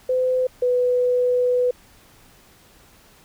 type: tone pair in turn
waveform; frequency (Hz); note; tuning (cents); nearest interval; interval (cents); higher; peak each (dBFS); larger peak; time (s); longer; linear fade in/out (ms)
sine; 510 / 495.8; C5 / B4; -44 / +7; unison; 49; first; -17 / -16; second; 0.09-0.47 / 0.62-1.71; second; 5
effects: pink hiss -52 dBFS RMS until 3.24 s